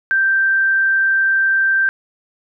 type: tone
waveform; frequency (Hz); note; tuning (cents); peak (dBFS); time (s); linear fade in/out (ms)
sine; 1568; G6; 0; -12; 0.11-1.89; 0
effects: none